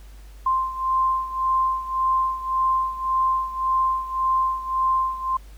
sine beating tone pair, 1046.5 / 1048.3 Hz, C6 / C6, 0 / +3 cents, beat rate 1.8 Hz, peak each -21 / -25 dBFS, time 0.46-5.37 s, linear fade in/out 5 ms, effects added 50 Hz sine -40 dBFS peak until 5.57 s + pink hiss -54 dBFS RMS until 5.57 s

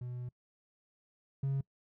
triangle tone pair in turn, 123.47 / 136.73 Hz, B2 / C#3, 0 / -23 cents, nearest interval major second, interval 177 cents, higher second, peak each -36 / -27 dBFS, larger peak second, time 0.01-0.29 / 1.43-1.61 s, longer first, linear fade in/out 5 ms, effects noise-tail reverb RT60 0.1 s tail -25 dB re dry + tanh soft clip ceiling -25 dBFS

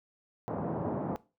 pink band-pass noise, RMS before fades -34 dBFS, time 0.48-1.16 s, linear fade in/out 0 ms, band 110 to 940 Hz, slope 24 dB/octave, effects noise-tail reverb RT60 0.3 s tail -19 dB re dry

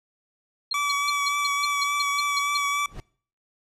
sine tone bursts, 4200 Hz, C8, 6 cents sharp, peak -23 dBFS, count 11, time 0.71-2.574 s, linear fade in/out 5 ms, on 24 ms, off 160 ms
25% pulse tone with vibrato, 1146 Hz, D6, 43 cents flat, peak -19 dBFS, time 0.74-2.86 s, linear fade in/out 2 ms, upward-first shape triangle, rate 3.5 Hz, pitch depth 21 cents each way
brown noise with exponential growth, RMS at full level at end -32 dBFS, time 2.81-3 s, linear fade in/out 0 ms, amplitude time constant 40 ms
effects noise-tail reverb RT60 0.5 s tail -24 dB re dry + low-pass 10000 Hz 12 dB/octave

